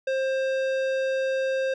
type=tone with tanh clipping; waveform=sine; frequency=530 Hz; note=C5; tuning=22 cents sharp; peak=-25 dBFS; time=0.07-1.74 s; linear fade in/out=5 ms; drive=15 dB; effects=none